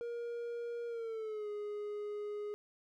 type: tone with pitch glide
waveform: triangle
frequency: 472.3 to 415.9 Hz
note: A#4 to G#4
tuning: +23 to +2 cents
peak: -36 dBFS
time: 0.01-2.54 s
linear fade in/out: 0 ms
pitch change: -221 cents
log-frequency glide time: 0.87-1.49 s
effects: none